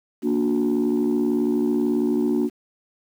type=chord; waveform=sine; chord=Bb augmented; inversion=none; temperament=just; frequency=233.1 / 291.4 / 364.2 Hz; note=Bb3 / D4 / F#4; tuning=0 / -13 / -27 cents; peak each=-21 / -21 / -22 dBFS; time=0.22-2.5 s; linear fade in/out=50 ms; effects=tanh soft clip ceiling -14 dBFS + 8-bit